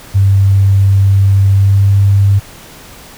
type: tone with pitch glide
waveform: sine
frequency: 98 to 99.25 Hz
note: G2 to G2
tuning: 0 to +22 cents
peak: -5 dBFS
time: 0.14-2.4 s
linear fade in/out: 20 ms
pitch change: +22 cents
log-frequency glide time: 1.53-1.88 s
effects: pink hiss -35 dBFS RMS until 3.17 s